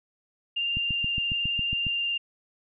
sine tone with vibrato, 2794 Hz, F7, in tune, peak -25 dBFS, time 0.56-2.18 s, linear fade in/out 10 ms, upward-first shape triangle, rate 19 Hz, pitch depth 17 cents each way
click train, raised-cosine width 5 ms, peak -21 dBFS, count 9, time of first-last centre 0.77-1.867 s, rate 7.29 Hz
effects none

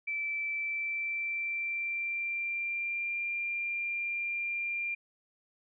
sine tone with pitch glide, 2324 to 2387 Hz, D7 to D7, -19 to +28 cents, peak -31 dBFS, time 0.07-4.95 s, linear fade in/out 10 ms, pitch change +47 cents, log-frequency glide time 0.52-3.21 s, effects none

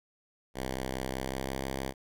5% pulse tone with pitch glide, 65.2 to 66.65 Hz, C2 to C2, -5 to +33 cents, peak -22 dBFS, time 0.54-1.94 s, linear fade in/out 50 ms, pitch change +38 cents, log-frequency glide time 1.08-1.6 s, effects none

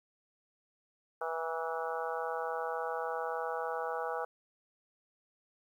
harmonic tone with a mistuned harmonic, 163.5 Hz, E3, 14 cents flat, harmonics 3 / 4 / 5 / 6 / 7 / 8 / 9, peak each -38 / -41 / -39 / -45 / -43 / -43 / -44 dBFS, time 1.21-4.25 s, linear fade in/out 5 ms, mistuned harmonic 6, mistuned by -34 cents, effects 11-bit

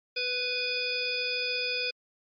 harmonic tone, 495.8 Hz, B4, 7 cents sharp, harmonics 1 / 3 / 5 / 7 / 9 / 10, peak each -36 / -41 / -31 / -38 / -39 / -33 dBFS, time 0.16-1.91 s, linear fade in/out 10 ms, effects MP3 32 kbps

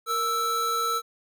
square tone pair together, 466.2 / 1318.5 Hz, A#4 / E6, 0 / 0 cents, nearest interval octave + tritone, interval 1800 cents, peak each -34 / -25 dBFS, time 0.06-1.02 s, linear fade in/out 50 ms, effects none

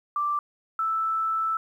sine tone pair in turn, 1174.7 / 1318.6 Hz, D6 / E6, 0 / 0 cents, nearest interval major second, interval 200 cents, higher second, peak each -23 / -23 dBFS, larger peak neither, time 0.16-0.39 / 0.79-1.57 s, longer second, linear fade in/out 2 ms, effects 10-bit

